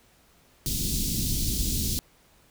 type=band-stop noise; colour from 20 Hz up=pink; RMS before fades=-27 dBFS; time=0.66-1.99 s; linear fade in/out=0 ms; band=280 to 3900 Hz; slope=24 dB/octave; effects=pink hiss -60 dBFS RMS until 2.5 s